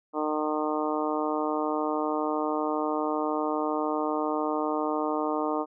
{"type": "harmonic tone", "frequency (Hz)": 152.7, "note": "D#3", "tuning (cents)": -32, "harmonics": [2, 3, 4, 5, 6, 7, 8], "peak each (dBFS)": [-30, -32, -33, -34, -35, -35, -36], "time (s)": [0.13, 5.66], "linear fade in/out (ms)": 50, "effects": []}